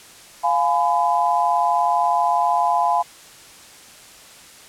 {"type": "chord", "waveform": "sine", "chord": "F diminished", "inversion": "none", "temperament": "just", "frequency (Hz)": [698.5, 838.1, 1005.8], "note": ["F5", "Ab5", "Cb6"], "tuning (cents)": [0, 16, 31], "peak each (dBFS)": -20, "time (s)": [0.43, 3.03], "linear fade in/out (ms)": 20, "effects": ["white hiss -44 dBFS RMS until 4.68 s", "low-pass 10000 Hz 12 dB/octave"]}